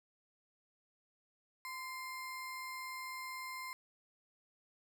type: ring-modulated tone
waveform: square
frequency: 1568 Hz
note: G6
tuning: in tune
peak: -40 dBFS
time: 1.65-3.73 s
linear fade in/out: 0 ms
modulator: 538 Hz
effects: none